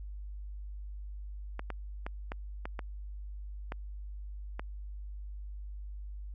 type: clicks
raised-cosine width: 0.5 ms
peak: -22 dBFS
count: 8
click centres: 1.594 / 1.703 / 2.065 / 2.319 / 2.655 / 2.792 / 3.721 / 4.595 s
effects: added 50 Hz sine -39 dBFS peak until 6.34 s + MP3 48 kbps